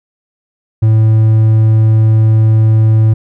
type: tone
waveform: triangle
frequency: 110 Hz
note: A2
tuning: in tune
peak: -3 dBFS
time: 0.82-3.14 s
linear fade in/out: 10 ms
effects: none